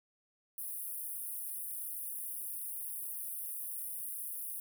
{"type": "high-pass noise", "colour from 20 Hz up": "pink", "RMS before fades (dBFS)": -41, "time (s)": [0.58, 4.6], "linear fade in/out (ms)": 2, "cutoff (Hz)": 9400, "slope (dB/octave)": 96, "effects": []}